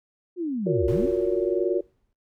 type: linear two-way sweep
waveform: sine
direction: down then up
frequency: 370 to 61.7 to 316.2 Hz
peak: -25 dBFS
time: 0.36-1.1 s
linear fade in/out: 50 ms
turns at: 0.86 s
type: chord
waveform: sine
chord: Gb major seventh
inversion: third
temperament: equal with one note detuned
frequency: 349.2 / 370 / 466.2 / 568.6 Hz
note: F4 / Gb4 / Bb4 / Db5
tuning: 0 / 0 / 0 / +44 cents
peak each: -26 / -24 / -28 / -29 dBFS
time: 0.66-1.81 s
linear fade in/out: 10 ms
type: noise with exponential decay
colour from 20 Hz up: brown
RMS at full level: -32 dBFS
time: 0.88-2.13 s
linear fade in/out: 1 ms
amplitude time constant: 270 ms
effects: noise-tail reverb RT60 0.3 s tail -24 dB re dry